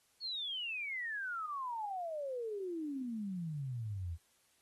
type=exponential sweep; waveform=sine; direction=down; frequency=4435 to 79.1 Hz; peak=-37 dBFS; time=0.2-4.18 s; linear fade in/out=50 ms; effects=white hiss -72 dBFS RMS until 4.61 s + AAC 32 kbps